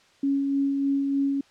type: tone with tremolo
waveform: sine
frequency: 277.2 Hz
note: C#4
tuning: in tune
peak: -20 dBFS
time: 0.23-1.41 s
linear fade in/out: 5 ms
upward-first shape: sine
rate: 3.3 Hz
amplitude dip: 30%
effects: white hiss -58 dBFS RMS until 1.5 s + low-pass 5000 Hz 12 dB/octave